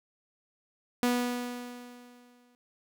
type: tone with exponential decay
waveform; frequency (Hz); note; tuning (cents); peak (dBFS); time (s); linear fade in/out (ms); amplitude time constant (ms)
sawtooth; 244.7; B3; -16; -19; 1.03-2.55; 0; 330
effects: none